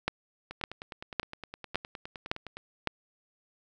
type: two click trains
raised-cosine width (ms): 0.3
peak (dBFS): -24 / -11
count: 21 / 6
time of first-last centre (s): 0.51-2.57 / 0.08-2.873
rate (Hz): 9.71 / 1.79
effects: none